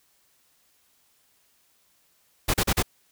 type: noise bursts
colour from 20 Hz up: pink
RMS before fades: -22 dBFS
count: 4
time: 2.48-2.827 s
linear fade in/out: 10 ms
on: 59 ms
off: 37 ms
effects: white hiss -65 dBFS RMS until 3.11 s